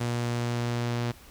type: tone with low-pass filter sweep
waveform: sawtooth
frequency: 119.6 Hz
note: A#2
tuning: 45 cents sharp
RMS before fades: -29 dBFS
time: 0-1.12 s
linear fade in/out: 10 ms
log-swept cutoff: 8900 to 5200 Hz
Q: 0.99
effects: added 60 Hz sine -55 dBFS peak until 1.3 s + pink hiss -52 dBFS RMS until 1.3 s